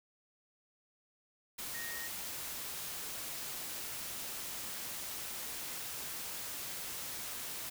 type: tone in noise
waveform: sine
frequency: 1864.7 Hz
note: A#6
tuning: in tune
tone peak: -43 dBFS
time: 1.74-2.08 s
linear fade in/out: 10 ms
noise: white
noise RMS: -42 dBFS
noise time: 1.58-7.7 s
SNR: -4 dB
effects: none